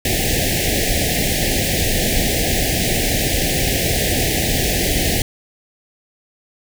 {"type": "band-stop noise", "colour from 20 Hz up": "pink", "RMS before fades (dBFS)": -18, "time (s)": [0.05, 5.22], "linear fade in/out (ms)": 2, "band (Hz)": [780, 1700], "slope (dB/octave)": 96, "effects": []}